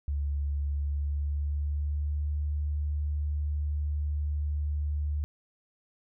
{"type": "tone with pitch glide", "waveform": "sine", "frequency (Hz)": [71.6, 73.95], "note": ["D2", "D2"], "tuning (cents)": [-43, 13], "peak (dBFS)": -27, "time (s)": [0.08, 5.24], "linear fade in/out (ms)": 0, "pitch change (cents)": 56, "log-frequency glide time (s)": [0.65, 2.3], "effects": []}